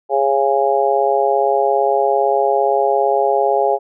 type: harmonic tone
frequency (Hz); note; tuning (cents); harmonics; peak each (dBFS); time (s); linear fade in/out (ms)
137.6; C#3; -12; 3 / 4 / 5 / 6; -18 / -18 / -18 / -18; 0.09-3.79; 50
effects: none